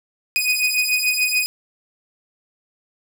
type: beating tone pair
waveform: sawtooth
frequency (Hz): 2489 / 2495.9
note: D#7 / D#7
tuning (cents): 0 / +5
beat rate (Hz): 6.9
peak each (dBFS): -17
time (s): 0.36-1.46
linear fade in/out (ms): 0
effects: none